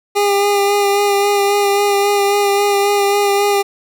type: tone with vibrato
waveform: 25% pulse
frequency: 404.1 Hz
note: G#4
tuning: 47 cents flat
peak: -8 dBFS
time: 0.15-3.63 s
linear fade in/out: 20 ms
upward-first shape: sine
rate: 3.7 Hz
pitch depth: 21 cents each way
effects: none